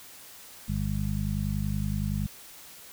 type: harmonic tone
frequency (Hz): 50.7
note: G#1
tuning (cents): -41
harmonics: 1 / 2 / 3 / 4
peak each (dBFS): -32 / -32 / -32 / -32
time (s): 0.68-2.27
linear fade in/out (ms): 10
effects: white hiss -48 dBFS RMS until 2.92 s